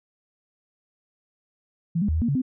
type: tone with pitch steps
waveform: sine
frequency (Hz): 167.4 / 205.1 / 78 / 80.3 / 234.4 / 141.2 / 257.4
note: E3 / G#3 / D#2 / E2 / A#3 / C#3 / C4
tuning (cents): +27 / -21 / +5 / -45 / +10 / +32 / -28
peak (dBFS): -20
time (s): 1.95-2.419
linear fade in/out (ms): 10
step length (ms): 67
effects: none